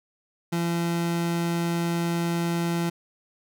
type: tone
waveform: 30% pulse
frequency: 170 Hz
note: F3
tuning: 46 cents flat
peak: -21 dBFS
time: 0.52-2.9 s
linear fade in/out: 10 ms
effects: none